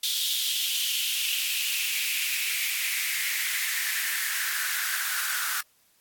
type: noise with high-pass filter sweep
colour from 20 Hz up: white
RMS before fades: -28 dBFS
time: 0.03-5.61 s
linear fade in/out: 5 ms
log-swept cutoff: 3500 to 1400 Hz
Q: 4.9
effects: white hiss -64 dBFS RMS until 6 s + AAC 64 kbps